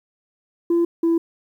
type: tone pair in turn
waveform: sine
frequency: 340.5 / 333.1 Hz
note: F4 / E4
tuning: -44 / +18 cents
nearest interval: unison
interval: 38 cents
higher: first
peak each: -13 / -13 dBFS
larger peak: neither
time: 0.7-0.85 / 1.03-1.18 s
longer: neither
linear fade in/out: 5 ms
effects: tanh soft clip ceiling -13 dBFS + 9-bit